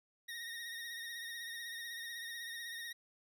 25% pulse tone with vibrato, 1864.7 Hz, A#6, in tune, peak -39 dBFS, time 0.28-2.93 s, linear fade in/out 10 ms, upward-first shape sine, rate 16 Hz, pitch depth 41 cents each way, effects none

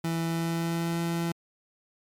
30% pulse tone with pitch glide, 165.4 to 168.49 Hz, E3 to E3, +6 to +38 cents, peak -24 dBFS, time 0.04-1.32 s, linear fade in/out 5 ms, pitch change +32 cents, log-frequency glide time 0.25-1.01 s, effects MP3 96 kbps

